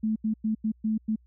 sine tone bursts at uneven times, 218 Hz, A3, 16 cents flat, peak -23 dBFS, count 6, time 0.03-0.16 / 0.24-0.34 / 0.44-0.55 / 0.64-0.72 / 0.84-0.98 / 1.08-1.16 s, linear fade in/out 10 ms, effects added 60 Hz sine -56 dBFS peak until 1.26 s

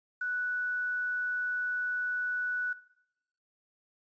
sine tone with quantisation, 1480 Hz, F#6, in tune, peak -30 dBFS, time 0.21-2.73 s, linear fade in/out 5 ms, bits 10, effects noise-tail reverb RT60 0.8 s tail -18 dB re dry + resampled to 16000 Hz

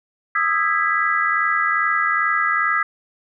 sine chord, E major seventh, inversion third, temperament just, 1236.1 / 1318.5 / 1648.1 / 1977.8 Hz, D#6 / E6 / G#6 / B6, -12 / 0 / -14 / +2 cents, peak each -22 dBFS, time 0.35-2.83 s, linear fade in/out 5 ms, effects none

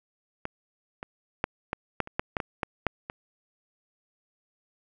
clicks, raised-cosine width 0.5 ms, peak -17 / -21 / -9 / -13 / -10 / -25 / -10 / -12 / -15 / -12 / -8 / -19 dBFS, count 12, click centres 0.454 / 1.029 / 1.441 / 1.731 / 2.003 / 2.074 / 2.195 / 2.368 / 2.402 / 2.632 / 2.867 / 3.099 s, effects none

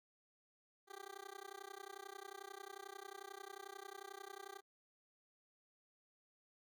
15% pulse tone with amplitude modulation, 393.4 Hz, G4, 6 cents sharp, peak -40 dBFS, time 0.87-4.62 s, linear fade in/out 50 ms, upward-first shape sine, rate 31.2 Hz, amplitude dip 100%, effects none

